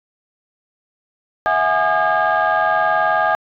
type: tone cluster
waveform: sine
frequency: 651 / 730 / 829 / 1216 / 1624 Hz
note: E5 / F#5 / G#5 / D#6 / G#6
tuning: -22 / -24 / -3 / -40 / -39 cents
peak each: -19 dBFS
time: 1.46-3.35 s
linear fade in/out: 0 ms
effects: tanh soft clip ceiling -8 dBFS